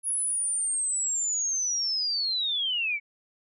sine linear sweep, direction down, 10548 to 2217 Hz, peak -25 dBFS, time 0.03-3 s, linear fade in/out 50 ms, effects none

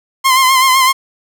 sawtooth tone with vibrato, 1046.5 Hz, C6, in tune, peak -4 dBFS, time 0.24-0.93 s, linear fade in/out 20 ms, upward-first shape sine, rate 7.9 Hz, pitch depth 47 cents each way, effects none

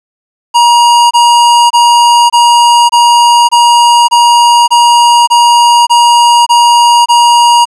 square tone bursts, 950 Hz, A#5, 33 cents sharp, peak -3 dBFS, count 12, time 0.54-7.655 s, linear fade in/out 20 ms, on 570 ms, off 25 ms, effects resampled to 22050 Hz + 7-bit

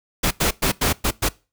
pink noise bursts at uneven times, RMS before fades -19 dBFS, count 6, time 0.23-0.31 / 0.4-0.51 / 0.62-0.72 / 0.81-0.93 / 1.04-1.11 / 1.22-1.29 s, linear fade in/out 10 ms, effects noise-tail reverb RT60 0.3 s tail -22 dB re dry

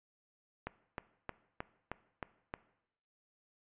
click train, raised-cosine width 0.5 ms, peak -23 dBFS, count 7, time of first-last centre 0.67-2.539 s, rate 3.21 Hz, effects noise-tail reverb RT60 0.8 s tail -18 dB re dry + resampled to 8000 Hz

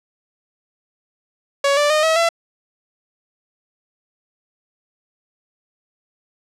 sawtooth tone with pitch steps, 560 / 586.1 / 613.5 / 642.2 / 672.1 Hz, C#5 / D5 / D#5 / E5 / E5, +18 / -4 / -25 / -45 / +33 cents, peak -10 dBFS, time 1.64-2.29 s, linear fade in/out 5 ms, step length 130 ms, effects low-pass 8000 Hz 12 dB/octave

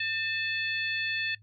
harmonic tone with a mistuned harmonic, 869 Hz, A5, 22 cents flat, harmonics 2 / 3 / 4 / 5, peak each -32 / -32 / -37 / -39 dBFS, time 0-1.35 s, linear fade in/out 5 ms, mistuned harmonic 2, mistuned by +56 cents, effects noise-tail reverb RT60 0.1 s tail -19 dB re dry + added 105 Hz sine -54 dBFS peak until 1.42 s

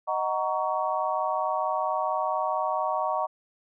sine chord, D# minor seventh, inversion none, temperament just, 622.3 / 746.7 / 933.4 / 1120.1 Hz, D#5 / F#5 / A#5 / C#6, 0 / +16 / +2 / +18 cents, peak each -30 dBFS, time 0.07-3.27 s, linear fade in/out 20 ms, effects none

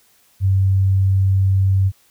sine tone, 96.2 Hz, G2, 32 cents flat, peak -12 dBFS, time 0.4-1.92 s, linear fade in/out 50 ms, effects white hiss -56 dBFS RMS until 2.1 s

